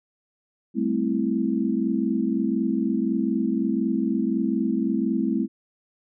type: chord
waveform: sine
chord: A minor seventh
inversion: third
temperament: equal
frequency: 196 / 220 / 261.6 / 329.6 Hz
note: G3 / A3 / C4 / E4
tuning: 0 / 0 / 0 / 0 cents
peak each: -28 / -25 / -26 / -27 dBFS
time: 0.74-5.48 s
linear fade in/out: 50 ms
effects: none